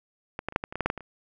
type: clicks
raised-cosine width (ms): 0.5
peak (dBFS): -17 / -14 / -27 / -7 / -16 / -23 / -17 / -11 / -10 / -10 / -21 / -29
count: 12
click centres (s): 0.391 / 0.486 / 0.524 / 0.561 / 0.639 / 0.725 / 0.756 / 0.807 / 0.86 / 0.901 / 0.977 / 1.007
effects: none